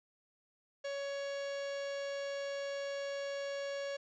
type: tone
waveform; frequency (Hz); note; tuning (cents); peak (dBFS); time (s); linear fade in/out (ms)
45% pulse; 559; C#5; +14; -37; 0.84-3.97; 10
effects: resampled to 16000 Hz + 11-bit